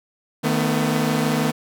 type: tone cluster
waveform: sawtooth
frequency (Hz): 154.8 / 224.2 / 250.5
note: D#3 / A3 / B3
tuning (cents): -9 / +33 / +25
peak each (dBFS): -19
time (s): 0.43-1.52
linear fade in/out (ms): 20
effects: none